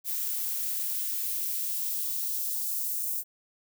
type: noise with high-pass filter sweep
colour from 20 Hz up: violet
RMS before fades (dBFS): -31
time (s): 0.04-3.24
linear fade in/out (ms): 50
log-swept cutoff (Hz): 700 to 7200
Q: 0.88
effects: none